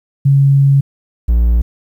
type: tone pair in turn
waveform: sine / triangle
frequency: 138.59 / 58.27 Hz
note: C#3 / A#1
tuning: 0 / 0 cents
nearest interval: octave + minor third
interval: 1500 cents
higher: first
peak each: -6 dBFS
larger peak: neither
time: 0.25-0.81 / 1.28-1.62 s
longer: first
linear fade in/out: 10 ms
effects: 8-bit